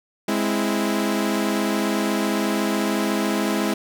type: chord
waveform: sawtooth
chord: Ab augmented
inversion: none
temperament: equal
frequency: 207.7 / 261.6 / 329.6 Hz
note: Ab3 / C4 / E4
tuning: 0 / 0 / 0 cents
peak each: -19 / -23 / -21 dBFS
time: 0.28-3.74 s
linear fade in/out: 5 ms
effects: none